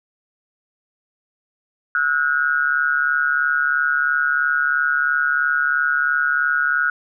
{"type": "tone with amplitude modulation", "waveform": "sine", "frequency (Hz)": 1452, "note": "F#6", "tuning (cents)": -33, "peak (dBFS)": -12, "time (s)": [1.95, 6.9], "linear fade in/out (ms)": 2, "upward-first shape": "sine", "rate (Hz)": 143, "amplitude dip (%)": 85, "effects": []}